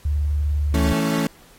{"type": "tone with vibrato", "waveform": "sine", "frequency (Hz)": 73.42, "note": "D2", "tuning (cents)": 0, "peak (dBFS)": -18, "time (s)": [0.05, 0.93], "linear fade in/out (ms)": 5, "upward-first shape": "sine", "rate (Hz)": 20, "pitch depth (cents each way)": 100}
{"type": "chord", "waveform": "35% pulse", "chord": "A major", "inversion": "second", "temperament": "equal", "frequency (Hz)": [164.81, 220, 277.2], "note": ["E3", "A3", "C#4"], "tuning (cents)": [0, 0, 0], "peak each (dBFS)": -22, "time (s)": [0.74, 1.27], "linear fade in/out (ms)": 2}
{"effects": ["pink hiss -51 dBFS RMS until 1.58 s", "AAC 48 kbps"]}